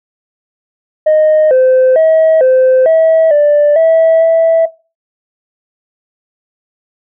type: tone with pitch steps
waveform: sine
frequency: 619 / 516 / 640 / 517 / 646 / 588 / 651 / 656 Hz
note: D#5 / C5 / D#5 / C5 / E5 / D5 / E5 / E5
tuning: -9 / -24 / +49 / -21 / -35 / +2 / -22 / -9 cents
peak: -3 dBFS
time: 1.06-4.66 s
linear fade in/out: 10 ms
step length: 450 ms
effects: noise-tail reverb RT60 0.3 s tail -20 dB re dry + tanh soft clip ceiling -3 dBFS